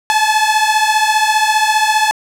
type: beating tone pair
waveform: sawtooth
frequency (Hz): 855 / 870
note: A5 / A5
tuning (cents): -50 / -20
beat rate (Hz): 15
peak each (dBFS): -10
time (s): 0.1-2.11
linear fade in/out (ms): 0
effects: low-pass 10000 Hz 12 dB/octave + 7-bit